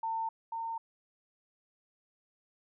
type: tone pair in turn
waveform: sine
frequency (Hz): 900 / 911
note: A5 / A#5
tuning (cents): +39 / -40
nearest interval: unison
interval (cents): 21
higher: second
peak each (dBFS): -31 / -34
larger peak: first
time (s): 0.03-0.29 / 0.52-0.78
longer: neither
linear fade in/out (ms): 5
effects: none